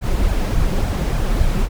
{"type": "noise with flanger", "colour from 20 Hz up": "brown", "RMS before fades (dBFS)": -17, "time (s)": [0.01, 1.69], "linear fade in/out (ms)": 50, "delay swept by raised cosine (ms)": [1.2, 5.7], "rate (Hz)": 3.5, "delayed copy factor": 0.6, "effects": []}